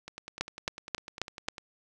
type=two click trains; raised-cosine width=0.2 ms; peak=-12 / -24 dBFS; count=5 / 16; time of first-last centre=0.41-1.485 / 0.08-1.582 s; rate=3.72 / 9.99 Hz; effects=none